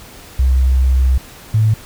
sine tone pair in turn, 64.8 / 108.98 Hz, C2 / A2, -16 / -16 cents, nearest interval major sixth, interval 900 cents, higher second, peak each -9 dBFS, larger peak neither, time 0.39-1.18 / 1.54-1.74 s, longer first, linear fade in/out 5 ms, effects pink hiss -38 dBFS RMS until 1.85 s

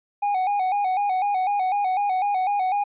triangle tone with vibrato, 780 Hz, G5, 9 cents flat, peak -18 dBFS, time 0.22-2.84 s, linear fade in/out 10 ms, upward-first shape square, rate 4 Hz, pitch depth 81 cents each way, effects resampled to 8000 Hz

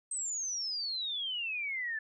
sine exponential sweep, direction down, 8330 to 1727 Hz, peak -33 dBFS, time 0.11-1.99 s, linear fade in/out 5 ms, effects none

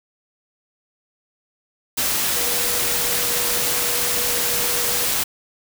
sine tone in noise, 482.6 Hz, B4, 40 cents flat, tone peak -32 dBFS, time 2.35-5.06 s, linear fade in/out 10 ms, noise white, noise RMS -21 dBFS, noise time 1.97-5.24 s, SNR -14 dB, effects none

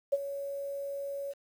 sine tone with ADSR envelope, 559 Hz, C#5, 14 cents sharp, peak -21 dBFS, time 0.12-1.34 s, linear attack 13 ms, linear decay 34 ms, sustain -13 dB, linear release 33 ms, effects 9-bit

